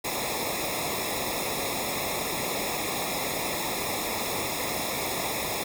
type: noise with comb filter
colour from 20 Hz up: pink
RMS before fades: -30 dBFS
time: 0.04-5.64 s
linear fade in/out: 10 ms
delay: 0.66 ms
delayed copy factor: -0.95
effects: none